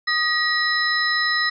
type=tone cluster; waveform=sine; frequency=1238 / 1908 / 4004 / 5170 Hz; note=D#6 / A#6 / B7 / E8; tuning=-9 / +40 / +23 / -34 cents; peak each=-26 / -20 / -26 / -27 dBFS; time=0.07-1.5 s; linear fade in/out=10 ms; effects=none